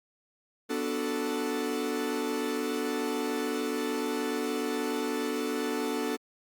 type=chord; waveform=45% pulse; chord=B minor seventh; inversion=none; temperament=equal; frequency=246.9 / 293.7 / 370 / 440 Hz; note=B3 / D4 / F#4 / A4; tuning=0 / 0 / 0 / 0 cents; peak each=-35 / -34 / -38 / -33 dBFS; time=0.69-6.17 s; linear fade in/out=20 ms; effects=Opus 48 kbps